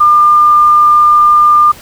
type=tone; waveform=sine; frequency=1201 Hz; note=D6; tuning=38 cents sharp; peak=-3 dBFS; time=0-1.72 s; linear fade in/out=10 ms; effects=pink hiss -34 dBFS RMS until 1.81 s